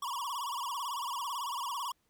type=tone with vibrato; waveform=square; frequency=1036 Hz; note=C6; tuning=17 cents flat; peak=-35 dBFS; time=0.02-1.92 s; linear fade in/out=5 ms; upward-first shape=sine; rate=18 Hz; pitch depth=180 cents each way; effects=pink hiss -75 dBFS RMS until 2.09 s